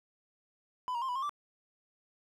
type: tone with pitch steps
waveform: triangle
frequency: 1002 / 945 / 1054 / 986 / 1070 / 1169 Hz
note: B5 / A#5 / C6 / B5 / C6 / D6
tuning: +25 / +23 / +12 / -3 / +38 / -8 cents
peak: -30 dBFS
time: 0.88-1.294 s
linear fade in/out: 0 ms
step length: 69 ms
effects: none